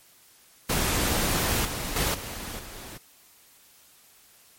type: noise with level steps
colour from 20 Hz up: pink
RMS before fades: -25 / -32 / -25 / -36 / -41 dBFS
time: 0.69-2.98 s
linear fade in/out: 10 ms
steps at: 1.65 / 1.96 / 2.14 / 2.59 s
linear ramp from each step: 2 ms
effects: white hiss -56 dBFS RMS until 4.58 s + MP3 64 kbps